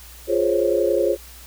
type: chord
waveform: sine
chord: Db major seventh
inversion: first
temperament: equal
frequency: 349.2 / 415.3 / 523.3 / 554.4 Hz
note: F4 / Ab4 / C5 / Db5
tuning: 0 / 0 / 0 / 0 cents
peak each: -22 dBFS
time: 0.27-1.17 s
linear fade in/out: 50 ms
effects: added 60 Hz sine -43 dBFS peak until 1.46 s + white hiss -44 dBFS RMS until 1.46 s